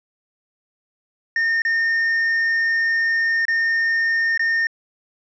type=tone with dropouts; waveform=triangle; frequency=1825 Hz; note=A#6; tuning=37 cents flat; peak=-15 dBFS; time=1.36-4.67 s; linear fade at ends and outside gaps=2 ms; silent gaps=1.62-1.65 / 3.453-3.482 / 4.376-4.394 s; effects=resampled to 16000 Hz